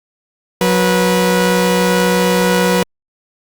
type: tone pair together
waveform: sawtooth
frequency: 183 / 488.6 Hz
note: F#3 / B4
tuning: -19 / -19 cents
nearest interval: octave + perfect fourth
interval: 1700 cents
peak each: -10 dBFS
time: 0.61-2.83 s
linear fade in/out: 2 ms
effects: Opus 48 kbps